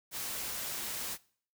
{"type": "noise", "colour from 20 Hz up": "white", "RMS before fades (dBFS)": -38, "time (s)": [0.11, 1.18], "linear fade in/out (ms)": 50, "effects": ["noise-tail reverb RT60 0.5 s tail -21 dB re dry"]}